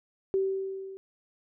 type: tone with level ramp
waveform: sine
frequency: 385.5 Hz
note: G4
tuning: 29 cents flat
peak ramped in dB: -22 to -40 dBFS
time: 0.34-0.97 s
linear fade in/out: 0 ms
effects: none